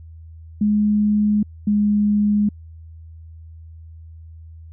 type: tone pair in turn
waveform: sine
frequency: 209.3 / 207.5 Hz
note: G#3 / G#3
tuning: +14 / -1 cents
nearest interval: unison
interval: 15 cents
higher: first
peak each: -14 dBFS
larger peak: neither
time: 0.61-1.43 / 1.67-2.49 s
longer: neither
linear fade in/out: 5 ms
effects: added 81 Hz sine -37 dBFS peak until 4.72 s